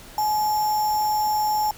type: tone with sample-and-hold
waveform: sine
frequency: 850 Hz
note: G#5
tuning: 40 cents sharp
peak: -19 dBFS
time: 0.18-1.71 s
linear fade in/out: 2 ms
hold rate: 6300 Hz
effects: pink hiss -44 dBFS RMS until 1.77 s